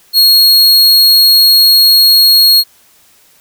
45% pulse tone, 4296 Hz, C8, 45 cents sharp, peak -3 dBFS, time 0.13-2.64 s, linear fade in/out 50 ms, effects white hiss -47 dBFS RMS until 3.4 s

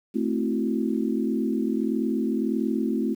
sine chord, F# half-diminished seventh, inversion first, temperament equal, 220 / 261.6 / 329.6 / 370 Hz, A3 / C4 / E4 / F#4, 0 / 0 / 0 / 0 cents, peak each -26 / -27 / -29 / -32 dBFS, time 0.14-3.15 s, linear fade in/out 20 ms, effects 9-bit

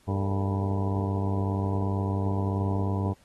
harmonic tone with a mistuned harmonic, 98 Hz, G2, in tune, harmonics 1 / 2 / 3 / 4 / 5 / 6 / 7 / 8 / 9 / 10, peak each -26 / -32 / -35 / -38 / -40 / -45 / -43 / -45 / -42 / -40 dBFS, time 0.07-3.14 s, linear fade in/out 20 ms, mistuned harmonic 5, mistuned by -110 cents, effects pink hiss -62 dBFS RMS until 3.24 s + AAC 32 kbps

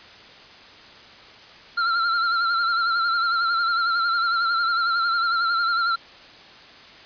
square tone with vibrato, 1372 Hz, F6, 31 cents flat, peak -20 dBFS, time 1.77-5.96 s, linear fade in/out 10 ms, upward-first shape sine, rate 11 Hz, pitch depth 51 cents each way, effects white hiss -45 dBFS RMS until 7.05 s + resampled to 11025 Hz

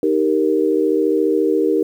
sine chord, Eb major, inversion none, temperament equal, 311.1 / 392 / 466.2 Hz, Eb4 / G4 / Bb4, 0 / 0 / 0 cents, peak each -18 dBFS, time 0.03-1.83 s, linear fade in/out 2 ms, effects 8-bit

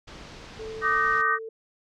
pink low-pass noise, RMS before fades -44 dBFS, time 0.07-1.22 s, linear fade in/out 10 ms, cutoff 5800 Hz, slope 24 dB/octave
clicks, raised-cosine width 2 ms, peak -33 dBFS, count 4, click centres 0.156 / 0.213 / 0.442 / 0.768 s
sine tone with pitch glide, 440 to 446.4 Hz, A4 to A4, 0 to +25 cents, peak -34 dBFS, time 0.59-1.49 s, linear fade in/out 5 ms, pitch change +25 cents, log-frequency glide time 0.69-1.03 s
sine chord, Eb major seventh, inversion third, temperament equal with one note detuned, 1174.7 / 1244.5 / 1533.1 / 1864.7 Hz, D6 / Eb6 / G6 / Bb6, 0 / 0 / -39 / 0 cents, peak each -26 dBFS, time 0.81-1.39 s, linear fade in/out 50 ms
effects none

